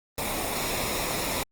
pink noise with comb filter, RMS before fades -29 dBFS, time 0.18-1.43 s, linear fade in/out 0 ms, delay 0.65 ms, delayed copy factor -0.55, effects Opus 24 kbps

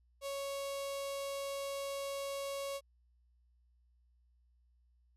sawtooth tone with notch filter, 554.4 Hz, C#5, in tune, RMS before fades -40 dBFS, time 0.21-2.81 s, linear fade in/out 50 ms, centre 1600 Hz, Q 1.4, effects added 60 Hz sine -67 dBFS peak until 5.16 s + resampled to 32000 Hz

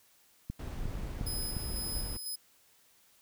click train, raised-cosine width 5 ms, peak -24 dBFS, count 4, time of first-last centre 0.5-1.568 s, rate 2.81 Hz
brown noise, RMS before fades -38 dBFS, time 0.59-2.17 s, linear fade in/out 5 ms
10% pulse tone with tremolo, 5060 Hz, D#8, 28 cents sharp, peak -30 dBFS, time 1.26-2.36 s, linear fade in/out 10 ms, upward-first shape square, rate 2 Hz, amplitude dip 40%
effects white hiss -65 dBFS RMS until 3.21 s

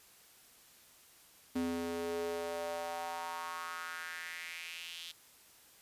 square tone with high-pass filter sweep, 84.5 Hz, E2, 43 cents sharp, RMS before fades -40 dBFS, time 1.55-5.12 s, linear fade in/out 10 ms, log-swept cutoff 260 to 3400 Hz, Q 3.6, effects white hiss -61 dBFS RMS until 5.81 s + resampled to 32000 Hz

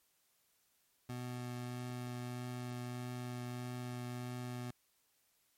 25% pulse tone with vibrato, 123.47 Hz, B2, in tune, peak -37 dBFS, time 1.09-4.71 s, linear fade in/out 5 ms, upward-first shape triangle, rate 1.6 Hz, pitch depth 9 cents each way, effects white hiss -75 dBFS RMS until 5.57 s + MP3 64 kbps

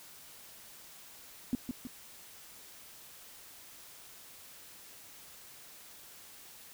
sine tone with echo, 249.8 Hz, B3, 20 cents sharp, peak -26 dBFS, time 1.53-1.55 s, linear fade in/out 0 ms, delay 160 ms, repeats 2, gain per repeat -6 dB, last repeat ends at 1.87 s, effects white hiss -53 dBFS RMS until 6.73 s

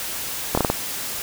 slowing click train, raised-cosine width 1 ms, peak -4 dBFS, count 5, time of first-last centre 0.55-0.7 s, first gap 25 ms, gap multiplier 1.28, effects white hiss -29 dBFS RMS until 1.22 s

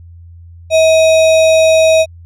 sine tone with sample-and-hold, 641 Hz, E5, 49 cents flat, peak -5 dBFS, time 0.7-2.06 s, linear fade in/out 50 ms, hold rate 3150 Hz, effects added 85 Hz sine -33 dBFS peak until 2.25 s + low-pass 7000 Hz 12 dB/octave

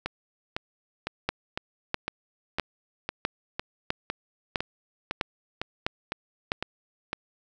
two click trains, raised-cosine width 0.3 ms, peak -13 / -9 dBFS, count 15 / 9, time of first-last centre 0.06-7.131 / 1.29-6.519 s, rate 1.98 / 1.53 Hz, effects none

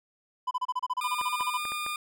triangle tone bursts, 1003 Hz, B5, 26 cents sharp, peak -24 dBFS, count 16, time 0.47-1.576 s, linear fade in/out 10 ms, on 41 ms, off 30 ms
20% pulse tone, 1211 Hz, D#6, 47 cents flat, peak -26 dBFS, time 1.01-1.96 s, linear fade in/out 2 ms
clicks, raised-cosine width 0.5 ms, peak -25 dBFS, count 5, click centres 1.213 / 1.408 / 1.653 / 1.72 / 1.864 s
effects none

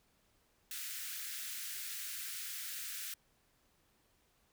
white high-pass noise, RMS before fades -43 dBFS, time 0.71-3.14 s, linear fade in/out 2 ms, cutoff 1400 Hz, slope 48 dB/octave, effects pink hiss -73 dBFS RMS until 4.52 s

